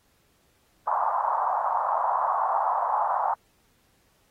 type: band-pass noise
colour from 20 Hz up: white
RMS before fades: -25 dBFS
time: 0.87-3.34 s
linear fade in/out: 5 ms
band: 700 to 1100 Hz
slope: 48 dB/octave
effects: pink hiss -66 dBFS RMS until 4.3 s + AAC 48 kbps